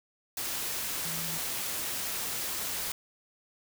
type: tone in noise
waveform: sine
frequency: 164.5 Hz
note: E3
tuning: 3 cents flat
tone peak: -41 dBFS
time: 1.05-1.38 s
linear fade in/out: 2 ms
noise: white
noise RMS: -34 dBFS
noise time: 0.37-2.92 s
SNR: -10 dB
effects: none